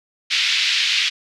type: band-pass noise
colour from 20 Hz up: pink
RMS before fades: -19 dBFS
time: 0.3-1.1 s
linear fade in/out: 20 ms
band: 2300 to 4600 Hz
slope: 24 dB/octave
effects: none